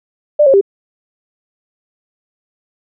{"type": "tone with pitch steps", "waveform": "sine", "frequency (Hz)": [594, 542, 395.7], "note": ["D5", "C#5", "G4"], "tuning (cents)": [20, -39, 16], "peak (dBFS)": -5, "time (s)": [0.39, 0.612], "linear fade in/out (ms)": 10, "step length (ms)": 74, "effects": []}